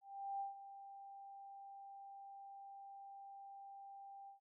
sine tone with ADSR envelope, 791 Hz, G5, 15 cents sharp, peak -39 dBFS, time 0.01-4.4 s, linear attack 390 ms, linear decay 140 ms, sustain -13 dB, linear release 120 ms, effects none

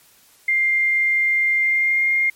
sine tone with pitch glide, 2100 to 2122 Hz, C7 to C7, +6 to +24 cents, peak -15 dBFS, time 0.48-2.3 s, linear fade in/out 5 ms, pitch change +18 cents, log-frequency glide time 1.56-2.04 s, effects white hiss -53 dBFS RMS until 2.35 s + MP3 64 kbps

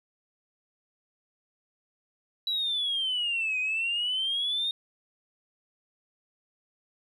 sine exponential two-way sweep, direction down then up, 3944 to 2489 to 3709 Hz, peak -25 dBFS, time 2.47-4.71 s, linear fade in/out 2 ms, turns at 3.59 s, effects tanh soft clip ceiling -22 dBFS

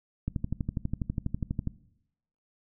click train, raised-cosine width 5 ms, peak -17 dBFS, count 18, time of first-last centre 0.28-1.673 s, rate 12.2 Hz, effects noise-tail reverb RT60 0.8 s tail -19 dB re dry

